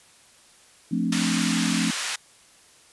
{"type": "chord", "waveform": "sine", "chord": "D minor seventh", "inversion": "first", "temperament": "equal", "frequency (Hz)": [174.61, 220, 261.6, 293.7], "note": ["F3", "A3", "C4", "D4"], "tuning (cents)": [0, 0, 0, 0], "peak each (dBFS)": [-27, -26, -27, -31], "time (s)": [0.91, 1.91], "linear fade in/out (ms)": 10}
{"type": "band-pass noise", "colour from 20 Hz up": "pink", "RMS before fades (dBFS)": -29, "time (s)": [1.12, 2.16], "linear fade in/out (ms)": 5, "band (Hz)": [1500, 9700], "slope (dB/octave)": 12}
{"effects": ["white hiss -54 dBFS RMS until 2.92 s", "resampled to 24000 Hz"]}